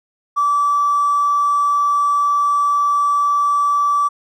triangle tone with hard clipping, 1157 Hz, D6, 26 cents flat, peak -13 dBFS, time 0.36-4.09 s, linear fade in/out 20 ms, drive 3 dB, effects none

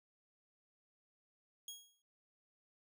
20% pulse tone with exponential decay, 3300 Hz, G#7, 12 cents flat, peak -38 dBFS, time 1.68-2.02 s, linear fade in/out 2 ms, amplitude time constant 72 ms, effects none

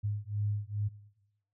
sine beating tone pair, 102.6 / 105 Hz, G#2 / G#2, -21 / +19 cents, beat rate 2.4 Hz, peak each -34 / -34 dBFS, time 0.03-0.89 s, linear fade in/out 20 ms, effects noise-tail reverb RT60 1.0 s tail -20 dB re dry

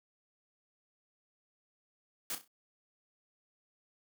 white noise with echo, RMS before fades -37 dBFS, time 2.3-2.35 s, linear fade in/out 2 ms, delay 32 ms, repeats 4, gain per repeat -9 dB, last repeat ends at 2.478 s, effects high-pass 150 Hz 12 dB/octave

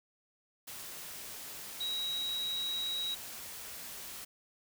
sine tone in noise, 3842 Hz, B7, 48 cents flat, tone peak -33 dBFS, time 1.8-3.15 s, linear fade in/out 10 ms, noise white, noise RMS -45 dBFS, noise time 0.67-4.25 s, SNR +9 dB, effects none

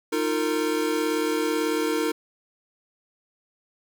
square chord, Eb suspended second, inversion none, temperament equal with one note detuned, 311.1 / 349.2 / 457.1 Hz, Eb4 / F4 / Bb4, 0 / 0 / -34 cents, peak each -27 / -30 / -27 dBFS, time 0.12-2.12 s, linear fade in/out 10 ms, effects none

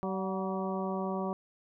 harmonic tone with a mistuned harmonic, 191 Hz, G3, 45 cents flat, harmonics 1 / 2 / 3 / 4 / 5 / 6, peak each -34 / -37 / -39 / -40 / -41 / -42 dBFS, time 0.03-1.33 s, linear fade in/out 0 ms, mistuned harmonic 4, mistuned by -49 cents, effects none

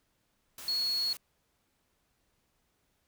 sine tone in noise, 4342 Hz, C#8, 37 cents flat, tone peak -28 dBFS, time 0.68-1.13 s, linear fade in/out 2 ms, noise white, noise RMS -45 dBFS, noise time 0.58-1.17 s, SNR +14 dB, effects pink hiss -75 dBFS RMS until 3.07 s

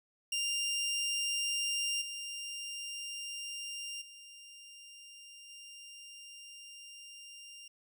20% pulse tone with level steps, 2794 Hz, F7, in tune, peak -27 / -35 / -46 / -44 dBFS, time 0.32-7.68 s, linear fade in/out 5 ms, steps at 2.01 / 4.01 / 5.49 s, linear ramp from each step 10 ms, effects none

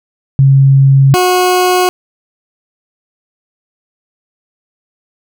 sine / 20% pulse tone pair in turn, 136.3 / 363.9 Hz, C#3 / F#4, -29 / -29 cents, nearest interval octave + perfect fourth, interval 1700 cents, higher second, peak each -3 dBFS, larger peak neither, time 0.39-1.14 / 1.14-1.89 s, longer neither, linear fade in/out 0 ms, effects none

